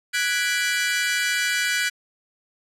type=chord; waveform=sawtooth; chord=G# half-diminished seventh; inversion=third; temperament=equal; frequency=1480 / 1661.2 / 1975.5 / 2349 Hz; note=F#6 / G#6 / B6 / D7; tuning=0 / 0 / 0 / 0 cents; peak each=-21 / -24 / -24 / -24 dBFS; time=0.13-1.9 s; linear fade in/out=20 ms; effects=low-pass 11000 Hz 12 dB/octave